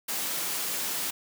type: high-pass noise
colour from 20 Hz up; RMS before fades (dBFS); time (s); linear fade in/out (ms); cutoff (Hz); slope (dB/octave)
white; -31; 0.08-1.11; 10; 150; 24
effects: none